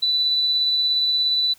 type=tone with tremolo; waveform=sine; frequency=3977 Hz; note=B7; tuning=11 cents sharp; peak=-16 dBFS; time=0.02-1.54 s; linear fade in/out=10 ms; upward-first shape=triangle; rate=17 Hz; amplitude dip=25%; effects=white hiss -53 dBFS RMS until 1.58 s